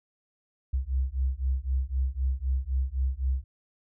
sine beating tone pair, 63.7 / 67.6 Hz, C2 / C#2, -46 / -43 cents, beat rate 3.9 Hz, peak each -28 dBFS, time 0.73-3.44 s, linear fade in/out 10 ms, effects none

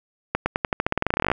accelerating click train, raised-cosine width 0.5 ms, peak -5 dBFS, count 21, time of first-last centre 0.35-1.316 s, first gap 110 ms, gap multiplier 0.9, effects none

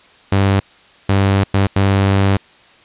sawtooth tone bursts at uneven times, 98 Hz, G2, in tune, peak -7 dBFS, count 4, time 0.32-0.6 / 1.09-1.44 / 1.54-1.67 / 1.76-2.37 s, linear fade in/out 5 ms, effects white hiss -47 dBFS RMS until 2.84 s + resampled to 8000 Hz

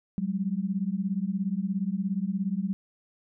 sine beating tone pair, 185 / 202 Hz, F#3 / G#3, 0 / -48 cents, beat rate 17 Hz, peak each -29 dBFS, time 0.18-2.73 s, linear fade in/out 0 ms, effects none

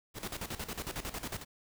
pink noise with tremolo, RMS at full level -38 dBFS, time 0.14-1.45 s, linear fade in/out 50 ms, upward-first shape square, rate 11 Hz, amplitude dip 75%, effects none

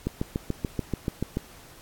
click train, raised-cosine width 3 ms, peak -13 dBFS, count 10, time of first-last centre 0.07-1.371 s, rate 6.92 Hz, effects pink hiss -50 dBFS RMS until 1.81 s + AAC 64 kbps

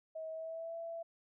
sine tone with pitch glide, 639 to 666.9 Hz, D#5 to E5, +46 to +20 cents, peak -40 dBFS, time 0.15-1.03 s, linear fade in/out 10 ms, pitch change +74 cents, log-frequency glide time 0.3-0.76 s, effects none

